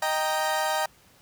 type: chord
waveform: 30% pulse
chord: Eb major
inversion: none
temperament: equal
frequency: 622.3 / 784 / 932.3 Hz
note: Eb5 / G5 / Bb5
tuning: 0 / 0 / 0 cents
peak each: -26 dBFS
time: 0.02-0.86 s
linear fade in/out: 5 ms
effects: pink hiss -57 dBFS RMS until 1.21 s + high-pass 60 Hz 12 dB/octave